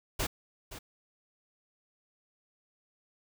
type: noise with echo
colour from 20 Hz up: pink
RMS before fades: -31 dBFS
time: 0.19-0.27 s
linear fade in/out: 10 ms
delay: 520 ms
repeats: 1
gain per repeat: -13 dB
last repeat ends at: 0.79 s
effects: none